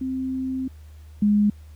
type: tone pair in turn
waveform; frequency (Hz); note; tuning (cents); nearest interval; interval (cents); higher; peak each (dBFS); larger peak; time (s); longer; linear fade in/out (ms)
sine; 261.2 / 207.3; C4 / G#3; -3 / -3; major third; 400; first; -24 / -15; second; 0.01-0.68 / 1.22-1.5; first; 5
effects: added 76 Hz sine -41 dBFS peak until 1.75 s + pink hiss -59 dBFS RMS until 1.75 s